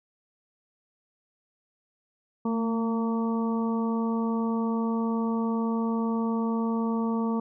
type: harmonic tone with a mistuned harmonic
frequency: 228.7 Hz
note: A#3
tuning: 33 cents flat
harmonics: 1 / 2 / 3 / 4 / 5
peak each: -25 / -33 / -41 / -36 / -38 dBFS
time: 2.45-7.4 s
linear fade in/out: 5 ms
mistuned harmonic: 1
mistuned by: -26 cents
effects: none